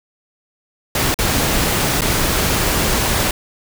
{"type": "noise with dropouts", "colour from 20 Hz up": "pink", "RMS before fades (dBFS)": -17, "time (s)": [0.95, 3.31], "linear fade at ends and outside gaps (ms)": 2, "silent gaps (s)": [[1.143, 1.188], [2.009, 2.018]], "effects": []}